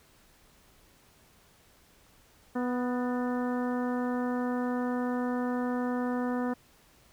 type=harmonic tone with a mistuned harmonic; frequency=247.2 Hz; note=B3; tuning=2 cents sharp; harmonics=1 / 2 / 3 / 4 / 5 / 6 / 7; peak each=-29 / -35 / -39 / -41 / -43 / -45 / -46 dBFS; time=2.55-6.54 s; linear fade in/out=10 ms; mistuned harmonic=7; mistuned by=+46 cents; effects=pink hiss -61 dBFS RMS until 7.12 s